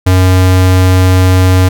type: tone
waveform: square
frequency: 92.5 Hz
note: F#2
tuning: in tune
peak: -5 dBFS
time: 0.06-1.69 s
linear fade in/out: 10 ms
effects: none